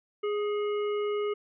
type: harmonic tone with a mistuned harmonic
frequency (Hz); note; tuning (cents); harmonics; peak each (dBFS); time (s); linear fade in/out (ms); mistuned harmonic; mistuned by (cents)
415.3; G#4; 0; 1 / 3 / 5 / 7; -27 / -38 / -44 / -46; 0.23-1.34; 10; 5; +53
effects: none